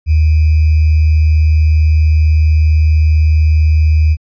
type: tone with sample-and-hold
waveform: sine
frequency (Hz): 77.78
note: D#2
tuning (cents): 0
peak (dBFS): -6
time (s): 0.06-4.17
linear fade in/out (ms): 50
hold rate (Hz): 2450
effects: resampled to 11025 Hz